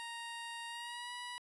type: tone with pitch glide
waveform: 15% pulse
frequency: 932.3 to 975.8 Hz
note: A#5 to B5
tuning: 0 to -21 cents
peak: -36 dBFS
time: 0-1.38 s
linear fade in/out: 0 ms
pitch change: +79 cents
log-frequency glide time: 0.68-1.13 s
effects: resampled to 24000 Hz